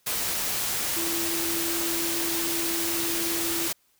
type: tone in noise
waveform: sine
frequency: 335.3 Hz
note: E4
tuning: 30 cents sharp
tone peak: -31 dBFS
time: 0.96-3.68 s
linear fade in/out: 10 ms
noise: white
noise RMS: -28 dBFS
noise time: 0.06-3.73 s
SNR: -6 dB
effects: white hiss -66 dBFS RMS until 3.99 s